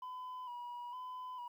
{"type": "tone with vibrato", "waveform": "sine", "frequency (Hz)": 988, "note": "B5", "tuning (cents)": 0, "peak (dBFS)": -40, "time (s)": [0.02, 1.48], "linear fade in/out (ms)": 5, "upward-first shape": "square", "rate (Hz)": 1.1, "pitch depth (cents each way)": 36, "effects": ["tanh soft clip ceiling -42 dBFS", "12-bit"]}